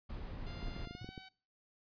brown noise, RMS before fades -43 dBFS, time 0.09-0.86 s, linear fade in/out 10 ms
5% pulse tone with pitch glide, 699 to 757.9 Hz, F5 to F#5, +1 to +41 cents, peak -39 dBFS, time 0.46-1.29 s, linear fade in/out 10 ms, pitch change +140 cents, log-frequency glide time 0.9-1.1 s
clicks, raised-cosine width 3 ms, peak -33 dBFS, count 9, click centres 0.628 / 0.683 / 0.765 / 0.873 / 0.91 / 0.951 / 1.045 / 1.09 / 1.178 s
triangle tone with exponential decay, 110.9 Hz, A2, 14 cents sharp, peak -39 dBFS, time 1.01-1.11 s, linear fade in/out 5 ms, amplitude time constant 21 ms
effects noise-tail reverb RT60 0.4 s tail -22 dB re dry + resampled to 11025 Hz

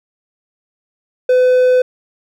triangle tone, 505 Hz, B4, 39 cents sharp, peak -6 dBFS, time 1.29-1.82 s, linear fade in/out 5 ms, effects none

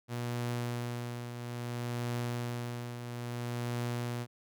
sawtooth tone with tremolo, 120.4 Hz, B2, 44 cents flat, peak -28 dBFS, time 0.08-4.27 s, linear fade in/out 50 ms, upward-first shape triangle, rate 0.6 Hz, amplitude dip 60%, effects none

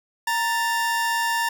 45% pulse tone pair together, 930 / 1764.2 Hz, A#5 / A6, -4 / +4 cents, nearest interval major seventh, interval 1108 cents, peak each -23 / -25 dBFS, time 0.27-1.49 s, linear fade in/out 5 ms, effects none

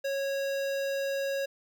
square tone with notch filter, 550 Hz, C#5, 14 cents flat, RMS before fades -31 dBFS, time 0.04-1.46 s, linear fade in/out 10 ms, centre 9900 Hz, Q 1.2, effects none

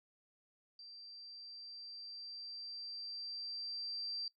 sine tone with level ramp, 4699 Hz, D8, in tune, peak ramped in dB -51 to -38 dBFS, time 0.79-4.28 s, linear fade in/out 2 ms, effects noise-tail reverb RT60 0.1 s tail -19 dB re dry

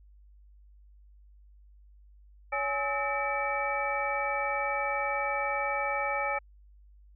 sine tone cluster, 563 / 836 / 1290 / 1801 / 2298 Hz, C#5 / G#5 / E6 / A6 / D7, +27 / +11 / -38 / +40 / -38 cents, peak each -34 / -33 / -34 / -38 / -33 dBFS, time 2.52-6.39 s, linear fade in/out 10 ms, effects added 50 Hz sine -53 dBFS peak until 7.15 s

